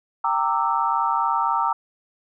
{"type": "chord", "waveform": "sine", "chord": "E half-diminished seventh", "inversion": "first", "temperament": "equal with one note detuned", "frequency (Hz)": [784, 922.2, 1174.7, 1318.5], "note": ["G5", "Bb5", "D6", "E6"], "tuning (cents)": [0, -19, 0, 0], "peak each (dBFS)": [-27, -22, -25, -25], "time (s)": [0.24, 1.73], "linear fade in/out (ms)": 5, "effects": []}